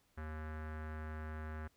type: tone with low-pass filter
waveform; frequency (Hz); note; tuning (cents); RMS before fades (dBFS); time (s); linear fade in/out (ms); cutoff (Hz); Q
square; 77.78; D#2; 0; -44; 0.17-1.68; 10; 1600; 3.4
effects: pink hiss -74 dBFS RMS until 1.76 s